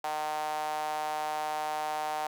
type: tone with high-pass filter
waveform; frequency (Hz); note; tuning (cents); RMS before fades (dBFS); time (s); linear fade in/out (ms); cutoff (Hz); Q
sawtooth; 153; D#3; -29; -33; 0.04-2.27; 2; 780; 5.1
effects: none